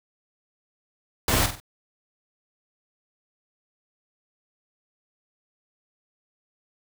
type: noise with echo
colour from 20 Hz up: pink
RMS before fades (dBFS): -22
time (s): 1.28-1.46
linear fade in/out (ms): 2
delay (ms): 47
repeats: 3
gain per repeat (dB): -8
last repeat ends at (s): 1.601
effects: none